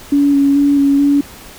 sine tone with vibrato, 281.9 Hz, C#4, 29 cents sharp, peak -8 dBFS, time 0.12-1.21 s, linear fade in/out 5 ms, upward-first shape square, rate 2.3 Hz, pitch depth 15 cents each way, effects pink hiss -36 dBFS RMS until 1.58 s

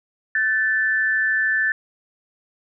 sine tone pair together, 1526.8 / 1760 Hz, G6 / A6, -46 / 0 cents, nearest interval major second, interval 246 cents, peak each -24 / -18 dBFS, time 0.35-1.72 s, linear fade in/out 2 ms, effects none

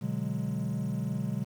triangle chord, G# half-diminished seventh, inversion first, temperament equal, 123.47 / 146.83 / 185 / 207.7 Hz, B2 / D3 / F#3 / G#3, 0 / 0 / 0 / 0 cents, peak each -33 dBFS, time 0.01-1.45 s, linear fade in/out 20 ms, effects 9-bit

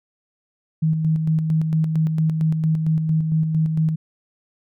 sine tone with tremolo, 158.6 Hz, D#3, 33 cents sharp, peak -15 dBFS, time 0.82-3.96 s, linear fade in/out 10 ms, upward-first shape square, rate 4.4 Hz, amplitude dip 40%, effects none

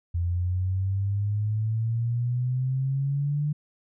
sine exponential sweep, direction up, 85.2 to 149.8 Hz, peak -23 dBFS, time 0.14-3.53 s, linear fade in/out 10 ms, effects none

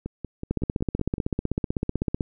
two click trains, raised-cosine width 3 ms, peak -18 / -11 dBFS, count 7 / 28, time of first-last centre 0.06-1.181 / 0.51-2.208 s, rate 5.35 / 15.9 Hz, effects none

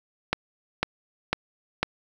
click train, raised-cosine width 0.3 ms, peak -6 dBFS, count 4, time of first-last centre 0.33-1.83 s, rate 2 Hz, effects 7-bit

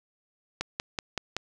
click train, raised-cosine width 0.2 ms, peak -12 dBFS, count 5, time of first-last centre 0.61-1.366 s, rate 5.29 Hz, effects none

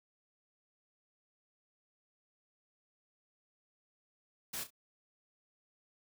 white noise with echo, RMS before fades -40 dBFS, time 4.53-4.64 s, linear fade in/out 10 ms, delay 33 ms, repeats 2, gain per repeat -11 dB, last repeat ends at 4.706 s, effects none

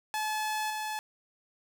sawtooth tone with level steps, 860 Hz, A5, 40 cents flat, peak -26 / -29 dBFS, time 0.14-0.99 s, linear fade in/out 0 ms, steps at 0.7 s, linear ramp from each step 2 ms, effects none

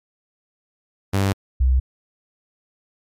sawtooth / sine tone pair in turn, 98 / 64.12 Hz, G2 / C2, 0 / -34 cents, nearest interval perfect fifth, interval 734 cents, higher first, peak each -13 dBFS, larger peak neither, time 1.13-1.33 / 1.6-1.8 s, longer neither, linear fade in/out 10 ms, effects MP3 96 kbps

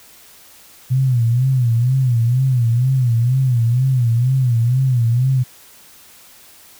sine tone with vibrato, 123.8 Hz, B2, 5 cents sharp, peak -12 dBFS, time 0.9-5.44 s, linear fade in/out 20 ms, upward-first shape sine, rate 2.1 Hz, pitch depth 130 cents each way, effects white hiss -45 dBFS RMS until 6.79 s

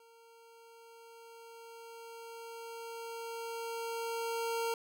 25% pulse tone with level ramp, 460.3 Hz, A#4, 22 cents flat, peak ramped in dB -55 to -28 dBFS, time 0-4.74 s, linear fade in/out 2 ms, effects none

